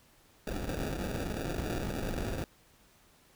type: noise with sample-and-hold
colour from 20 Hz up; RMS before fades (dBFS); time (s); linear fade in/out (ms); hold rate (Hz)
pink; -35; 0.47-2.44; 2; 1050
effects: pink hiss -63 dBFS RMS until 3.35 s